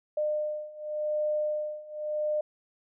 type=beating tone pair; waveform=sine; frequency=604 / 604.89 Hz; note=D5 / D#5; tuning=+48 / -49 cents; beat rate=0.89 Hz; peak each=-32 / -30 dBFS; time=0.17-2.41 s; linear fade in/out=5 ms; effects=none